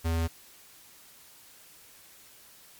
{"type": "tone", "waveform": "square", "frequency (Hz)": 82.41, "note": "E2", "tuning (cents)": 0, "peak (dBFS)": -26, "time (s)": [0.04, 0.28], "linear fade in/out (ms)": 20, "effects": ["white hiss -54 dBFS RMS until 2.79 s", "MP3 96 kbps"]}